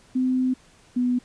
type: tone pair in turn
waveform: sine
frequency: 256.4 / 247.5 Hz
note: C4 / B3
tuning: -35 / +4 cents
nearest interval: minor second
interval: 61 cents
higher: first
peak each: -19 dBFS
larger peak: neither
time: 0.15-0.54 / 0.96-1.19 s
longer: first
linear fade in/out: 10 ms
effects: pink hiss -55 dBFS RMS until 1.24 s + resampled to 22050 Hz